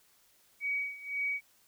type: tone with tremolo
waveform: sine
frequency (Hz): 2262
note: C#7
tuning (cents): +34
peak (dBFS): -29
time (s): 0.6-1.41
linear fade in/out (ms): 50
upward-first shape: sine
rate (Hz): 1.9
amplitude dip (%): 85
effects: white hiss -66 dBFS RMS until 1.67 s